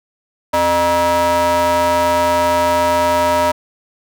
square ring-modulated tone, 172.9 Hz, F3, 17 cents flat, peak -10 dBFS, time 0.53-3.52 s, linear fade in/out 10 ms, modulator 781 Hz, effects none

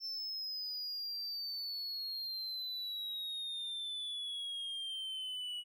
triangle exponential sweep, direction down, 5350 to 2918 Hz, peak -37 dBFS, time 0-5.64 s, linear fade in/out 50 ms, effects none

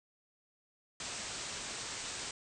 white low-pass noise, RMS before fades -42 dBFS, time 1-2.31 s, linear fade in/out 2 ms, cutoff 8500 Hz, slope 96 dB/octave, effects none

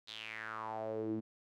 sawtooth tone with band-pass filter sweep, 110.2 Hz, A2, 3 cents sharp, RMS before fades -41 dBFS, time 0.07-1.21 s, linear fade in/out 20 ms, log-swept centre 4000 to 260 Hz, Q 5.4, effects none

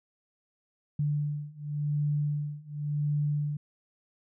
sine beating tone pair, 146.83 / 147.74 Hz, D3 / D3, 0 / +11 cents, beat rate 0.91 Hz, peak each -31 / -30 dBFS, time 0.99-3.57 s, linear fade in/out 5 ms, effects none

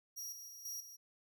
sawtooth tone with level steps, 5690 Hz, F8, 31 cents sharp, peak -40 / -46 / -48 / -39 / -49 dBFS, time 0.16-0.97 s, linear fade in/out 20 ms, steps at 0.32 / 0.48 / 0.65 / 0.8 s, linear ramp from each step 5 ms, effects none

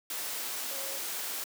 sine tone in noise, 546 Hz, C#5, 26 cents flat, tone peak -44 dBFS, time 0.71-0.98 s, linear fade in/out 2 ms, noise white, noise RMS -36 dBFS, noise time 0.1-1.44 s, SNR -11 dB, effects high-pass 300 Hz 12 dB/octave

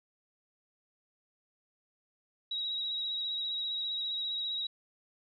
sine tone with vibrato, 3842 Hz, B7, 48 cents flat, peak -32 dBFS, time 2.51-4.67 s, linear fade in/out 5 ms, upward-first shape sine, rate 15 Hz, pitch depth 26 cents each way, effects none

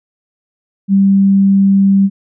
sine tone, 196 Hz, G3, in tune, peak -6 dBFS, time 0.88-2.1 s, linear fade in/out 50 ms, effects none

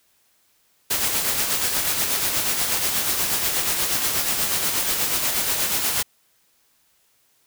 white noise with tremolo, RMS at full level -21 dBFS, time 0.9-6.03 s, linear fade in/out 10 ms, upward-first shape sine, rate 8.3 Hz, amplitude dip 40%, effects white hiss -63 dBFS RMS until 7.46 s

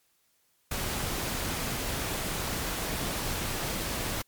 pink noise, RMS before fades -32 dBFS, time 0.71-4.22 s, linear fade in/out 5 ms, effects white hiss -70 dBFS RMS until 4.27 s + MP3 96 kbps

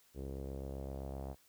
sawtooth tone with low-pass filter sweep, 67.7 Hz, C#2, 40 cents flat, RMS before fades -43 dBFS, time 0.14-1.36 s, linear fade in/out 50 ms, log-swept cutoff 430 to 720 Hz, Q 2.7, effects white hiss -68 dBFS RMS until 1.48 s

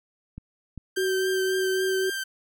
clicks, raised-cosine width 5 ms, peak -25 dBFS, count 2, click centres 0.38 / 0.777 s
sawtooth tone with vibrato, 1568 Hz, G6, in tune, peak -25 dBFS, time 0.96-2.24 s, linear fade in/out 10 ms, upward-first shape triangle, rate 3.7 Hz, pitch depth 28 cents each way
sine tone with pitch glide, 376.6 to 379 Hz, F#4 to F#4, +31 to +42 cents, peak -23 dBFS, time 0.97-2.1 s, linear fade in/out 5 ms, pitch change +11 cents, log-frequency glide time 1.8-1.89 s
effects none

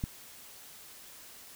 click, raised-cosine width 5 ms, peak -19 dBFS, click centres 0.039 s, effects white hiss -51 dBFS RMS until 1.55 s

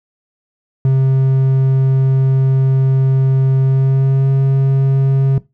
triangle tone with pitch glide, 133.2 to 135.37 Hz, C3 to C#3, +31 to -41 cents, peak -7 dBFS, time 0.85-5.38 s, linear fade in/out 2 ms, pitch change +28 cents, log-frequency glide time 3.61-4.29 s, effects noise-tail reverb RT60 0.2 s tail -17 dB re dry

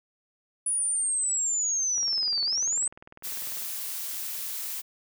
sine linear two-way sweep, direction down then up, 9860 to 4414 to 8280 Hz, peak -24 dBFS, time 0.66-2.88 s, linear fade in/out 5 ms, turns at 2.43 s
click train, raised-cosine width 0.5 ms, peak -31 dBFS, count 34, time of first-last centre 1.98-3.622 s, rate 20.1 Hz
blue noise, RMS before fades -34 dBFS, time 3.23-4.82 s, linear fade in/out 20 ms
effects none

